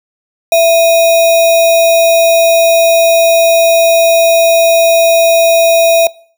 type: tone with sample-and-hold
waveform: sine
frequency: 665 Hz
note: E5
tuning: 15 cents sharp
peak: -4 dBFS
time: 0.52-6.07 s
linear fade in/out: 2 ms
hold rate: 3150 Hz
effects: noise-tail reverb RT60 0.5 s tail -23 dB re dry